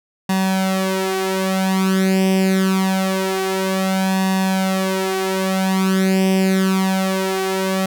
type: tone with flanger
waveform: sawtooth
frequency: 190 Hz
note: F#3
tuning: 46 cents sharp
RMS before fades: -18 dBFS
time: 0.29-7.86 s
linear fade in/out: 5 ms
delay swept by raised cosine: 1.1 to 4.9 ms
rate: 0.25 Hz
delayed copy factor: +0.75
effects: none